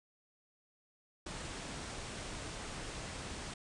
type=low-pass noise; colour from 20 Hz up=pink; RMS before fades=-44 dBFS; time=1.26-3.54 s; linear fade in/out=5 ms; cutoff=9500 Hz; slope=96 dB/octave; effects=none

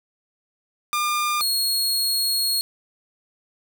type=tone pair in turn; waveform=sawtooth; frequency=1203 / 4307 Hz; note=D6 / C8; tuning=+41 / +49 cents; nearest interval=octave + minor seventh; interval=2208 cents; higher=second; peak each=-17 dBFS; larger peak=neither; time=0.93-1.41 / 1.41-2.61 s; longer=second; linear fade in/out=0 ms; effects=8-bit

